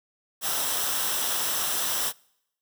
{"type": "noise with comb filter", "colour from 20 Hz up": "white", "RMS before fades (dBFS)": -27, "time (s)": [0.41, 2.13], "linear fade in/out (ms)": 50, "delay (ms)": 0.44, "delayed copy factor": -0.55, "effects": ["noise-tail reverb RT60 0.8 s tail -26 dB re dry"]}